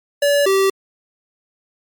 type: tone pair in turn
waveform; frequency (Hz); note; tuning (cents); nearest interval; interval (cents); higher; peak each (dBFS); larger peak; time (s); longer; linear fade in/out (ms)
square; 573 / 387.8; D5 / G4; -43 / -19; perfect fifth; 676; first; -13; neither; 0.22-0.46 / 0.46-0.7; neither; 5
effects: MP3 96 kbps